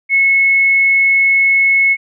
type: tone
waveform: sine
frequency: 2190 Hz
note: C#7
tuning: 22 cents flat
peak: -8 dBFS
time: 0.09-1.97 s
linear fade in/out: 50 ms
effects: none